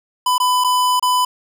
square tone with dropouts, 1000 Hz, B5, 21 cents sharp, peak -14 dBFS, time 0.26-1.25 s, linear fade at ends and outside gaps 5 ms, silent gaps 0.381-0.4 / 0.64-0.644 / 0.997-1.025 s, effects none

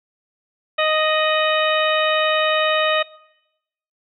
harmonic tone with a mistuned harmonic, 622.3 Hz, D#5, in tune, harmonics 1 / 2 / 3 / 4 / 5 / 6, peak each -19 / -22 / -24 / -25 / -26 / -27 dBFS, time 0.78-3.03 s, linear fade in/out 10 ms, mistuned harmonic 5, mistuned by -60 cents, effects noise-tail reverb RT60 0.9 s tail -21 dB re dry

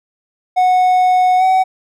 triangle tone with pitch glide, 735 to 752.6 Hz, F#5 to F#5, -12 to +29 cents, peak -7 dBFS, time 0.56-1.64 s, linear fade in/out 20 ms, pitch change +41 cents, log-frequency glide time 1.38-1.43 s, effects none

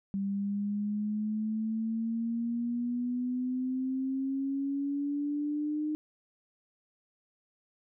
sine exponential sweep, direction up, 196 to 305.8 Hz, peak -29 dBFS, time 0.14-5.95 s, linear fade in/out 0 ms, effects none

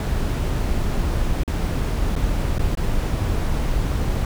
brown noise with dropouts, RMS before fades -21 dBFS, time 0-4.25 s, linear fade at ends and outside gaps 2 ms, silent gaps 1.435-1.477 / 2.155-2.162 / 2.584-2.593 / 2.752-2.772 s, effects none

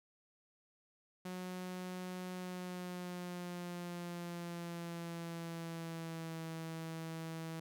sawtooth tone with pitch glide, 182.6 to 162.68 Hz, F#3 to E3, -23 to -23 cents, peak -38 dBFS, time 1.25-7.6 s, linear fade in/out 5 ms, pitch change -200 cents, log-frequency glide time 2.33-6.42 s, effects none

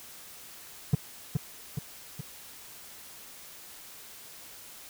triangle tone with echo, 144.7 Hz, D3, 25 cents flat, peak -15 dBFS, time 0.93-0.95 s, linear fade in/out 5 ms, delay 420 ms, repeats 3, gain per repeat -5 dB, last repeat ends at 2.21 s, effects white hiss -48 dBFS RMS until 4.89 s

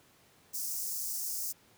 white high-pass noise, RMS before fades -36 dBFS, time 0.53-1.53 s, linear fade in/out 20 ms, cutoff 5100 Hz, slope 48 dB/octave, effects pink hiss -63 dBFS RMS until 1.77 s + high-pass 80 Hz 12 dB/octave

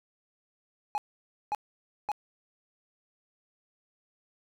triangle tone bursts, 837 Hz, G#5, 13 cents sharp, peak -25 dBFS, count 3, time 0.95-2.117 s, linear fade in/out 0 ms, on 29 ms, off 540 ms, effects none

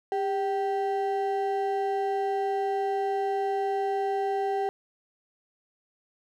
triangle ring-modulated tone, 587.3 Hz, D5, in tune, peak -20 dBFS, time 0.12-4.69 s, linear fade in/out 0 ms, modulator 187 Hz, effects none

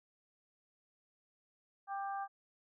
harmonic tone, 395.1 Hz, G4, 14 cents sharp, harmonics 2 / 3 / 4, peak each -38 / -44 / -49 dBFS, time 1.87-2.28 s, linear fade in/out 50 ms, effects none

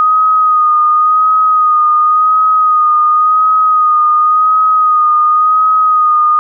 sine tone with vibrato, 1244.5 Hz, D#6, in tune, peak -6 dBFS, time 0-6.39 s, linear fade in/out 0 ms, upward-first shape sine, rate 0.92 Hz, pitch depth 30 cents each way, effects none

